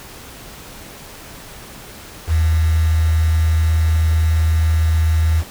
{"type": "tone with quantisation", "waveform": "sine", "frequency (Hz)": 80.2, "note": "E2", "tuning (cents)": -47, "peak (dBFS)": -12, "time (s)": [2.27, 5.44], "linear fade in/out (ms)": 50, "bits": 5, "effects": ["pink hiss -37 dBFS RMS until 5.5 s"]}